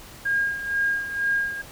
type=tone with tremolo; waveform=sine; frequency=1622 Hz; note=G#6; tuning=41 cents flat; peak=-19 dBFS; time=0.25-1.62 s; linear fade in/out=10 ms; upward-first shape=sine; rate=2.1 Hz; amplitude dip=70%; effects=pink hiss -44 dBFS RMS until 1.71 s